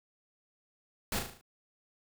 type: noise with echo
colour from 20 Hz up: pink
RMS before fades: -33 dBFS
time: 1.12-1.19 s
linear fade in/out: 2 ms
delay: 37 ms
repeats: 6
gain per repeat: -5 dB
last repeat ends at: 1.412 s
effects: none